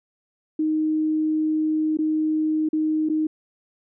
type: tone with dropouts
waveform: sine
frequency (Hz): 311.1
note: D#4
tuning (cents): 0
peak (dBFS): -19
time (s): 0.59-3.27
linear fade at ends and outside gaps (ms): 5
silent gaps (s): 1.972-1.987 / 2.689-2.73 / 3.089-3.097
effects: none